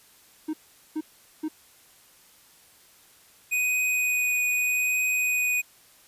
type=tone bursts; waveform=triangle; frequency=311.1 Hz; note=D#4; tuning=in tune; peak=-24 dBFS; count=3; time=0.48-1.485 s; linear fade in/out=10 ms; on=55 ms; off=420 ms
type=tone with vibrato; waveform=square; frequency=2489 Hz; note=D#7; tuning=in tune; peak=-23 dBFS; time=3.51-5.62 s; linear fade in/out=20 ms; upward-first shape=triangle; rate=0.81 Hz; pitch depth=10 cents each way
effects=white hiss -56 dBFS RMS until 6.07 s + resampled to 32000 Hz